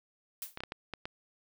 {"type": "noise with exponential decay", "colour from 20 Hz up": "blue", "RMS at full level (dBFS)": -36, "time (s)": [0.42, 0.58], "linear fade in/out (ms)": 1, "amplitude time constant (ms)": 34}
{"type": "clicks", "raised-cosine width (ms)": 0.3, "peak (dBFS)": -22, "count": 6, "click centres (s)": [0.574, 0.605, 0.636, 0.721, 0.937, 1.055]}
{"effects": []}